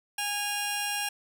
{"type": "tone pair together", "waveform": "15% pulse", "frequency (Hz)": [822.3, 2794], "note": ["G#5", "F7"], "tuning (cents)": [-17, 0], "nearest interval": "octave + major sixth", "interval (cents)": 2117, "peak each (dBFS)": -25, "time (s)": [0.18, 1.09], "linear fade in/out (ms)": 5, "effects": []}